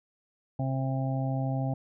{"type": "harmonic tone", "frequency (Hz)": 133, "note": "C3", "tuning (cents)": 29, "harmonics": [1, 2, 4, 5, 6], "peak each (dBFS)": [-28, -34, -41, -38, -39], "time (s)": [0.59, 1.74], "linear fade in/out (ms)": 5, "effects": []}